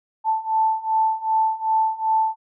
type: beating tone pair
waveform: sine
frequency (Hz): 880 / 882.6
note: A5 / A5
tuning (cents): 0 / +5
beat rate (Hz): 2.6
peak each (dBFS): -22 / -20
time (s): 0.24-2.36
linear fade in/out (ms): 50
effects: none